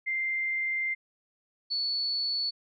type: tone pair in turn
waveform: sine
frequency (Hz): 2093 / 4435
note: C7 / C#8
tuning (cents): 0 / 0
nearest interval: octave + minor second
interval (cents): 1300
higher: second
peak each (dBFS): -27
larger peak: neither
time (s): 0.06-0.95 / 1.7-2.51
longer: first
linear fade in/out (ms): 20
effects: none